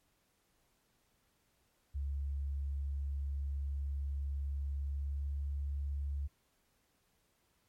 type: tone with pitch glide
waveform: sine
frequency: 69.9 to 70.63 Hz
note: C#2 to C#2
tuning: +15 to +33 cents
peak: -34 dBFS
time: 1.94-6.28 s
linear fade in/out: 20 ms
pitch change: +18 cents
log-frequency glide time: 4.78-5.34 s
effects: pink hiss -75 dBFS RMS until 7.68 s + MP3 64 kbps